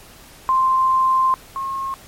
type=tone pair in turn; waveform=sine; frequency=1046.5 / 1078.4 Hz; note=C6 / C#6; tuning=0 / -48 cents; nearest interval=minor second; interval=52 cents; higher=second; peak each=-13 / -22 dBFS; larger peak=first; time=0.49-1.34 / 1.56-1.94 s; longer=first; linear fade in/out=0 ms; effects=pink hiss -44 dBFS RMS until 2.07 s + MP3 64 kbps